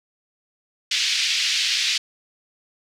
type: band-pass noise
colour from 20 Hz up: white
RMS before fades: -22 dBFS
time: 0.91-1.98 s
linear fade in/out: 5 ms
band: 2200 to 5100 Hz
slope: 24 dB/octave
effects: none